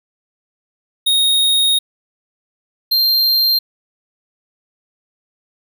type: tone pair in turn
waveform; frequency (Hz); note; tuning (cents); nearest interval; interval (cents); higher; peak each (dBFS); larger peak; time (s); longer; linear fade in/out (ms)
square; 3734 / 4178; A#7 / C8; +2 / -3; major second; 195; second; -12; neither; 1.06-1.79 / 2.91-3.59; first; 10
effects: none